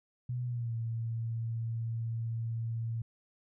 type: tone with pitch glide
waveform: sine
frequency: 123.4 to 114.47 Hz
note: B2 to A#2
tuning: -1 to -31 cents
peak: -32 dBFS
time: 0.29-3.02 s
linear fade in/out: 5 ms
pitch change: -130 cents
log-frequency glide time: 0.45-0.74 s
effects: none